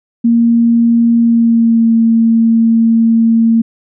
sine tone with pitch glide, 233 to 227.7 Hz, A#3 to A#3, -1 to -40 cents, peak -6 dBFS, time 0.24-3.62 s, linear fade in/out 10 ms, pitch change -39 cents, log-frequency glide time 1.18-1.92 s, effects none

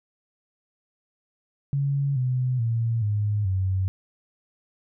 sine tone with pitch steps, 140 / 126.91 / 115.04 / 104.28 / 94.52 Hz, C#3 / B2 / A#2 / G#2 / F#2, +18 / +48 / -22 / +8 / +37 cents, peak -21 dBFS, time 1.73-3.88 s, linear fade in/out 0 ms, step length 430 ms, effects none

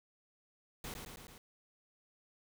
pink noise with echo, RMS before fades -44 dBFS, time 0.84-0.94 s, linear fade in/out 2 ms, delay 110 ms, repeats 4, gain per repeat -3 dB, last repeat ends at 1.38 s, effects none

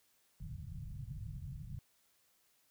white low-pass noise, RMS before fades -45 dBFS, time 0.4-1.79 s, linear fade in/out 0 ms, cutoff 160 Hz, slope 48 dB/octave, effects white hiss -73 dBFS RMS until 2.7 s

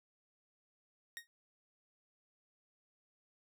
sawtooth tone with exponential decay, 1864.7 Hz, A#6, in tune, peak -36 dBFS, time 1.17-1.27 s, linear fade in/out 0 ms, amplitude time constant 21 ms, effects none

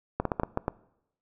clicks, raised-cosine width 1 ms, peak -12 dBFS, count 7, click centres 0.2 / 0.253 / 0.318 / 0.398 / 0.434 / 0.574 / 0.681 s, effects noise-tail reverb RT60 0.8 s tail -21 dB re dry

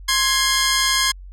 10% pulse tone pair together, 1054.7 / 1661.2 Hz, C6 / G#6, +14 / 0 cents, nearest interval minor sixth, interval 786 cents, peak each -10 dBFS, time 0.08-1.12 s, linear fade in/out 10 ms, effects added 46 Hz sine -35 dBFS peak until 1.32 s + low-pass 11000 Hz 12 dB/octave

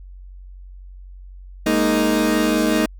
30% pulse chord, Ab suspended second, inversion none, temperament equal, 207.7 / 233.1 / 311.1 Hz, Ab3 / Bb3 / Eb4, 0 / 0 / 0 cents, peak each -20 / -18 / -16 dBFS, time 1.66-2.86 s, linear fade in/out 5 ms, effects added 46 Hz sine -36 dBFS peak until 2.99 s

